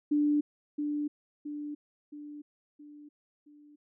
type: tone with echo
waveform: sine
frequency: 294.9 Hz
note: D4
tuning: 7 cents sharp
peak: -23 dBFS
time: 0.11-0.41 s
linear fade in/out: 10 ms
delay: 670 ms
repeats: 5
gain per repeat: -6 dB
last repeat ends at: 3.76 s
effects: none